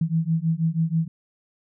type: beating tone pair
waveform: sine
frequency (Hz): 160 / 166.2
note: D#3 / E3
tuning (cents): +49 / +15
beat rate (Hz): 6.2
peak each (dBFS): -23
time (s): 0.01-1.08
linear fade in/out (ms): 5
effects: none